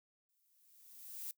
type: noise with exponential growth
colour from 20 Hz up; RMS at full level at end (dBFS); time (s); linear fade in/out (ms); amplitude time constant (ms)
violet; -42; 0.29-1.31; 1; 220
effects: noise-tail reverb RT60 0.1 s tail -20 dB re dry